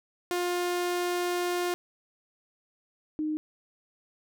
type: tone pair in turn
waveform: sawtooth / sine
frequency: 354.1 / 307.4 Hz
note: F4 / D#4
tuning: +24 / -21 cents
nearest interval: major second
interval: 245 cents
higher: first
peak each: -23 / -27 dBFS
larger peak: first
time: 0.31-1.74 / 3.19-3.37 s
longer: first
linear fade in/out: 0 ms
effects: none